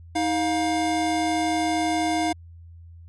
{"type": "tone pair together", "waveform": "square", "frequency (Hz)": [316.6, 707], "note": ["D#4", "F5"], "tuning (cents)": [30, 21], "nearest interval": "octave + major second", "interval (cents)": 1391, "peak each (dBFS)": -25, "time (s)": [0.15, 2.33], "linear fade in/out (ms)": 10, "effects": ["added 84 Hz sine -42 dBFS peak until 3.08 s", "resampled to 24000 Hz"]}